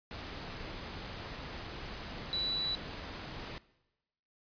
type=tone in noise; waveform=sine; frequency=3951 Hz; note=B7; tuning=in tune; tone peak=-31 dBFS; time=2.33-2.75 s; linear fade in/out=0 ms; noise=pink; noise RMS=-43 dBFS; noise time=0.11-3.58 s; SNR=+9 dB; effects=noise-tail reverb RT60 1.0 s tail -20 dB re dry + resampled to 11025 Hz